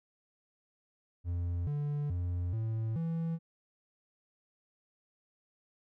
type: tone with pitch steps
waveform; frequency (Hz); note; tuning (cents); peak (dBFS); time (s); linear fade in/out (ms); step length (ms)
triangle; 87 / 146.1 / 88.3 / 111.6 / 165; F2 / D3 / F2 / A2 / E3; -6 / -9 / +20 / +25 / +2; -29; 1.24-3.39; 50; 430
effects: none